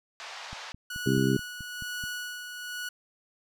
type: band-pass noise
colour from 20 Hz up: pink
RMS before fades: -42 dBFS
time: 0.2-0.72 s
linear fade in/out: 0 ms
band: 720 to 5800 Hz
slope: 24 dB/octave
type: click train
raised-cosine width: 5 ms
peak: -30 dBFS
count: 8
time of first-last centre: 0.53-2.039 s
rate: 4.64 Hz
type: tone with tremolo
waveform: sawtooth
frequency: 1467 Hz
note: F#6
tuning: 15 cents flat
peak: -29 dBFS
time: 0.9-2.89 s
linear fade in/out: 5 ms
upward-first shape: sine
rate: 1.1 Hz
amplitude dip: 50%
type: harmonic tone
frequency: 66.1 Hz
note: C2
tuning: 18 cents sharp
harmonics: 2 / 3 / 4 / 5 / 6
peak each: -27 / -28 / -28 / -30 / -29 dBFS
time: 1.06-1.37 s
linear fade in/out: 5 ms
effects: none